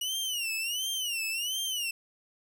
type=tone with vibrato; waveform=sawtooth; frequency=2879 Hz; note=F#7; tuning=48 cents flat; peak=-27 dBFS; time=0.01-1.91 s; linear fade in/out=5 ms; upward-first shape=sine; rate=1.4 Hz; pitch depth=170 cents each way; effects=none